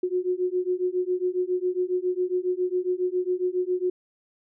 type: beating tone pair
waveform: sine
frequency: 360 / 367.3 Hz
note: F#4 / F#4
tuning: -47 / -13 cents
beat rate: 7.3 Hz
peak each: -26 dBFS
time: 0.03-3.9 s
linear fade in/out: 5 ms
effects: none